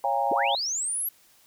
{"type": "chord", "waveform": "sine", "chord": "Bb minor seventh", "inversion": "first", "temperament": "equal with one note detuned", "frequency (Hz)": [554.4, 698.5, 810.7, 932.3], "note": ["Db5", "F5", "Ab5", "Bb5"], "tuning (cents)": [0, 0, -42, 0], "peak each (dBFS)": [-30, -29, -25, -30], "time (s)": [0.04, 0.55], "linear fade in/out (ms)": 2}
{"type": "linear sweep", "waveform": "sine", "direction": "up", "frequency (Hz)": [192.2, 11840], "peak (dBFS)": -26, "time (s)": [0.31, 1.09], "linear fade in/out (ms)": 5}
{"effects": ["white hiss -59 dBFS RMS until 1.46 s"]}